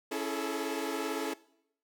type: chord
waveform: sawtooth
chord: A major seventh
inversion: first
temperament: equal with one note detuned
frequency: 277.2 / 329.6 / 422.1 / 440 Hz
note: C#4 / E4 / G#4 / A4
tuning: 0 / 0 / +28 / 0 cents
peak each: -34 dBFS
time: 0.11-1.34 s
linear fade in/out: 10 ms
effects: noise-tail reverb RT60 0.7 s tail -20 dB re dry